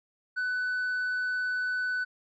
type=tone with tanh clipping; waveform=sine; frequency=1497 Hz; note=F#6; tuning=20 cents sharp; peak=-28 dBFS; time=0.36-2.05 s; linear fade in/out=20 ms; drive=2 dB; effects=none